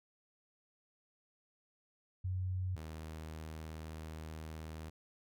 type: tone pair in turn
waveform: sine / sawtooth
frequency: 92.5 / 78.91 Hz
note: F#2 / D#2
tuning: 0 / +25 cents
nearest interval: minor third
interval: 275 cents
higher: first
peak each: -34 / -40 dBFS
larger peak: first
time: 2.24-2.76 / 2.76-4.9 s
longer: second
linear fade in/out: 10 ms
effects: none